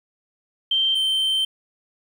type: tone pair in turn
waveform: sine / triangle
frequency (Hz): 3136 / 3113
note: G7 / G7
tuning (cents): 0 / -13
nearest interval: unison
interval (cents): 13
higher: first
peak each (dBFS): -17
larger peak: neither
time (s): 0.71-0.95 / 0.95-1.45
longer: second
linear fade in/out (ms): 5
effects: 9-bit